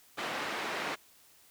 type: band-pass noise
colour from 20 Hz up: white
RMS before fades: -36 dBFS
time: 0.17-0.96 s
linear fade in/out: 20 ms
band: 230 to 2100 Hz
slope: 12 dB/octave
effects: white hiss -61 dBFS RMS until 1.5 s